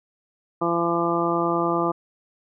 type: harmonic tone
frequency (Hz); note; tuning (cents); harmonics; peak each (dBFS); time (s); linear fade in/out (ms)
170.1; F3; -45; 1 / 2 / 3 / 4 / 5 / 6 / 7; -30 / -24 / -29 / -28 / -30 / -30 / -26; 0.61-1.92; 10
effects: none